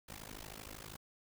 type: noise with amplitude modulation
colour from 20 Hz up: pink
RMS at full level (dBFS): -45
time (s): 0.08-0.97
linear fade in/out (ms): 10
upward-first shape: sine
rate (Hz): 52.7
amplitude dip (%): 100
effects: none